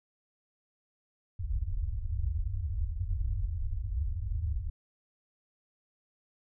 white low-pass noise, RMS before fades -32 dBFS, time 1.39-4.7 s, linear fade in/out 10 ms, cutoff 100 Hz, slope 96 dB/octave, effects none

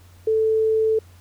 sine tone, 440 Hz, A4, in tune, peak -16 dBFS, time 0.27-0.99 s, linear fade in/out 5 ms, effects added 89 Hz sine -46 dBFS peak until 1.2 s + pink hiss -55 dBFS RMS until 1.2 s

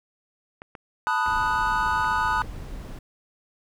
clicks, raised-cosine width 0.5 ms, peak -24 dBFS, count 4, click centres 0.619 / 0.752 / 1.263 / 2.045 s
triangle chord, B dominant seventh, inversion third, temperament equal, 880 / 987.8 / 1244.5 / 1480 Hz, A5 / B5 / D#6 / F#6, 0 / 0 / 0 / 0 cents, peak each -25 dBFS, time 1.07-2.42 s, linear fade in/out 0 ms
brown noise, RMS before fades -36 dBFS, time 1.27-2.99 s, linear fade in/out 5 ms
effects none

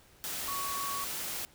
sine tone in noise, 1119 Hz, C#6, 16 cents sharp, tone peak -35 dBFS, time 0.48-1.04 s, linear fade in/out 0 ms, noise white, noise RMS -37 dBFS, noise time 0.24-1.45 s, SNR -1 dB, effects pink hiss -60 dBFS RMS until 1.54 s

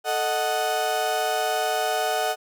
35% pulse chord, D# diminished, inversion second, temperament equal, 440 / 622.3 / 740 Hz, A4 / D#5 / F#5, 0 / 0 / 0 cents, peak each -28 / -26 / -23 dBFS, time 0.04-2.36 s, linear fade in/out 50 ms, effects none

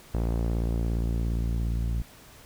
sawtooth tone with low-pass filter sweep, 57.3 Hz, A#1, 29 cents flat, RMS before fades -27 dBFS, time 0.14-2.02 s, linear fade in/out 5 ms, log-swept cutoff 790 to 160 Hz, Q 0.71, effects pink hiss -51 dBFS RMS until 2.45 s

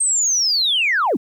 sine linear sweep, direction down, 8500 to 171.2 Hz, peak -14 dBFS, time 0-1.17 s, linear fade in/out 10 ms, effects tanh soft clip ceiling -10 dBFS + 9-bit

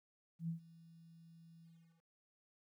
sine tone with ADSR envelope, 165.6 Hz, E3, 8 cents sharp, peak -36 dBFS, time 0.39-2.04 s, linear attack 94 ms, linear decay 110 ms, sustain -22 dB, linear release 400 ms, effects 13-bit

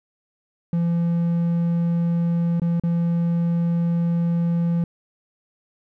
triangle tone with dropouts, 170 Hz, F3, 46 cents flat, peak -16 dBFS, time 0.73-4.84 s, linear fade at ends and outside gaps 2 ms, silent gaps 2.598-2.618 / 2.798-2.836 s, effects none

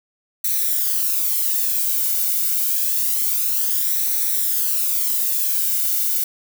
violet noise with flanger, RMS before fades -20 dBFS, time 0.44-6.24 s, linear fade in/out 5 ms, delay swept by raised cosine 0.5 to 1.39 ms, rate 0.27 Hz, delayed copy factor +0.6, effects none

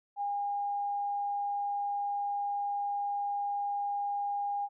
sine tone, 811 Hz, G#5, 41 cents flat, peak -30 dBFS, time 0.16-4.69 s, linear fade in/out 50 ms, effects none

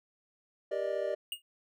triangle chord, Eb major seventh, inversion first, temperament equal with one note detuned, 392 / 473.2 / 587.3 / 622.3 Hz, G4 / Bb4 / D5 / Eb5, 0 / +26 / 0 / 0 cents, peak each -36 / -37 / -32 / -34 dBFS, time 0.71-1.15 s, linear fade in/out 10 ms
square tone with exponential decay, 2847 Hz, F7, 33 cents sharp, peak -31 dBFS, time 1.32-1.42 s, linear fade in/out 2 ms, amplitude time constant 20 ms
effects none

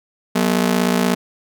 sawtooth ring-modulated tone, 214.1 Hz, A3, 47 cents flat, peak -8 dBFS, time 0.35-1.15 s, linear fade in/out 10 ms, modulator 28.3 Hz, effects none

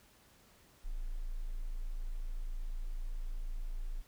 sine tone, 27.97 Hz, A0, 29 cents sharp, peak -35 dBFS, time 0.84-4.02 s, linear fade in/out 20 ms, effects pink hiss -64 dBFS RMS until 4.07 s

